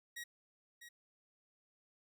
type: tone with echo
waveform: sawtooth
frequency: 1900 Hz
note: A#6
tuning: 33 cents sharp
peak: -40 dBFS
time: 0.16-0.24 s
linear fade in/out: 10 ms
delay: 650 ms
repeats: 1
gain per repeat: -9 dB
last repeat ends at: 0.89 s
effects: none